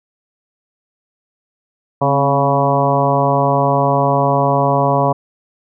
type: harmonic tone with a mistuned harmonic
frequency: 140 Hz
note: C#3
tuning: 18 cents sharp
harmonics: 1 / 2 / 3 / 4 / 5 / 6 / 7 / 8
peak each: -18 / -22 / -22 / -18 / -18 / -24 / -18 / -23 dBFS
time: 2.01-5.13 s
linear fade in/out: 10 ms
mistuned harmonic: 2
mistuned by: -62 cents
effects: none